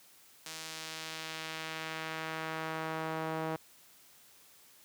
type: tone with band-pass filter sweep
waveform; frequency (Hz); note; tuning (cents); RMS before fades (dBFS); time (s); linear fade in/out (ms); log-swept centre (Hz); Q
sawtooth; 159.6; D#3; +44; -39; 0.46-3.56; 2; 6200 to 740; 0.83
effects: white hiss -60 dBFS RMS until 4.84 s + high-pass 80 Hz 12 dB/octave